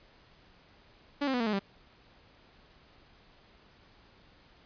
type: tone with pitch steps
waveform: sawtooth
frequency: 286.4 / 265.7 / 246.5 / 228.6 / 212.1 / 196.75 Hz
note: D4 / C4 / B3 / A#3 / G#3 / G3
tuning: -43 / +27 / -3 / -34 / +37 / +7 cents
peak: -24 dBFS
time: 1.21-1.594 s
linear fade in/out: 10 ms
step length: 64 ms
effects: pink hiss -60 dBFS RMS until 4.65 s + resampled to 11025 Hz